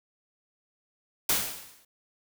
white noise with exponential decay, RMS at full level -22 dBFS, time 1.29-1.85 s, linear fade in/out 5 ms, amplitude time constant 120 ms, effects none

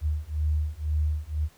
sine beating tone pair, 75.1 / 77.1 Hz, D2 / D#2, +39 / -15 cents, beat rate 2 Hz, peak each -27 dBFS, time 0.01-1.49 s, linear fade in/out 50 ms, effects pink hiss -58 dBFS RMS until 1.57 s

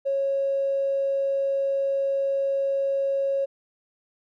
triangle tone with tanh clipping, 549 Hz, C#5, 17 cents flat, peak -21 dBFS, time 0.05-3.46 s, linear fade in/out 20 ms, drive 2 dB, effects none

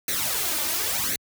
white noise with flanger, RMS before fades -26 dBFS, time 0.08-1.16 s, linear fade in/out 2 ms, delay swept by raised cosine 0.48 to 3.38 ms, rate 0.93 Hz, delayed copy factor +0.8, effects high-pass 60 Hz 12 dB/octave

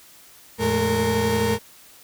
35% pulse tone cluster, 85 / 112.4 / 212.9 / 461.4 Hz, F2 / A2 / G#3 / A#4, -46 / +37 / +43 / -18 cents, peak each -28 / -26 / -23 / -20 dBFS, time 0.58-1.59 s, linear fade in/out 50 ms, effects white hiss -49 dBFS RMS until 2.03 s

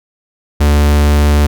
45% pulse tone, 73.4 Hz, D2, in tune, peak -7 dBFS, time 0.6-1.47 s, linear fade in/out 10 ms, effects none

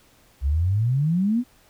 sine exponential sweep, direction up, 64.5 to 255.9 Hz, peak -18 dBFS, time 0.41-1.44 s, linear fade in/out 50 ms, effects pink hiss -57 dBFS RMS until 1.69 s

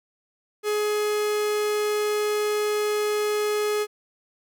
45% pulse tone, 420.3 Hz, G#4, 21 cents sharp, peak -22 dBFS, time 0.63-3.87 s, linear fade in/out 50 ms, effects none

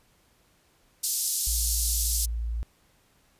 white band-pass noise, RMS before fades -28 dBFS, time 1.03-2.26 s, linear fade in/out 10 ms, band 4700 to 13000 Hz, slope 24 dB/octave
sine tone, 57 Hz, A#1, 38 cents flat, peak -27 dBFS, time 1.47-2.63 s, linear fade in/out 0 ms
effects pink hiss -64 dBFS RMS until 3.39 s + resampled to 32000 Hz

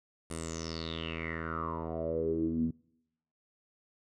10% pulse tone with low-pass filter sweep, 81.6 Hz, E2, 17 cents flat, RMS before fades -35 dBFS, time 0.3-2.71 s, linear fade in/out 5 ms, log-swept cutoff 9700 to 210 Hz, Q 8.5, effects noise-tail reverb RT60 0.8 s tail -23 dB re dry

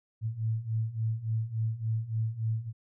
sine beating tone pair, 109.6 / 113.1 Hz, A2 / A2, -6 / +48 cents, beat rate 3.5 Hz, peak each -33 / -30 dBFS, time 0.21-2.73 s, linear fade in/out 50 ms, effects none

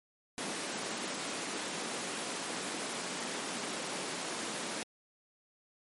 pink high-pass noise, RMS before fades -38 dBFS, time 0.38-4.83 s, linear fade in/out 0 ms, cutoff 200 Hz, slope 24 dB/octave, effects MP3 48 kbps

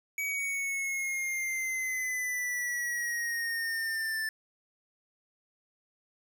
square exponential sweep, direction down, 2275 to 1760 Hz, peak -31 dBFS, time 0.18-4.29 s, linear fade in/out 2 ms, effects 10-bit

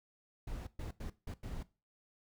brown noise bursts at uneven times, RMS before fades -42 dBFS, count 5, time 0.47-0.67 / 0.79-0.91 / 1-1.1 / 1.27-1.34 / 1.43-1.63 s, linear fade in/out 5 ms, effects noise-tail reverb RT60 0.3 s tail -18 dB re dry

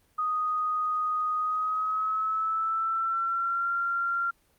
sine tone with pitch glide, 1244.5 to 1380.9 Hz, D#6 to F6, 0 to -20 cents, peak -25 dBFS, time 0.18-4.31 s, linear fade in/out 10 ms, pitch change +180 cents, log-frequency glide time 1.38-3.7 s, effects pink hiss -66 dBFS RMS until 4.58 s + Opus 24 kbps

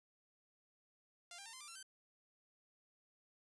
5% pulse tone with pitch steps, 696 / 794.9 / 907.8 / 1036.8 / 1184.1 / 1352.4 / 1544.5 Hz, F5 / G5 / A#5 / C6 / D6 / E6 / G6, -6 / +24 / -46 / -16 / +14 / +44 / -26 cents, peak -39 dBFS, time 1.31-1.828 s, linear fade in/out 2 ms, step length 74 ms, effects resampled to 24000 Hz + 12-bit

